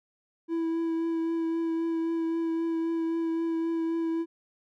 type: tone with vibrato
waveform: triangle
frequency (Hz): 329.6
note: E4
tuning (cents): 0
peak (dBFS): -24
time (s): 0.48-4.26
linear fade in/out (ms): 50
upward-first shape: triangle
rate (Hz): 3.8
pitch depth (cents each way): 17
effects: none